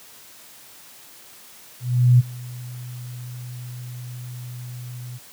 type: tone with ADSR envelope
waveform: sine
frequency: 123.47 Hz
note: B2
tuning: in tune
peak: -8 dBFS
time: 1.8-5.19 s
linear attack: 390 ms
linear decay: 25 ms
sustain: -23 dB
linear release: 29 ms
effects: white hiss -46 dBFS RMS until 5.32 s + high-pass 80 Hz 12 dB/octave